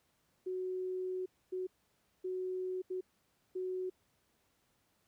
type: tone bursts at uneven times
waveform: sine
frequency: 370 Hz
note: F#4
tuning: in tune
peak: -35 dBFS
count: 5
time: 0.46-1.26 / 1.52-1.67 / 2.24-2.82 / 2.9-3.01 / 3.55-3.9 s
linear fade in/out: 10 ms
effects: pink hiss -75 dBFS RMS until 5.07 s + high-pass 60 Hz 12 dB/octave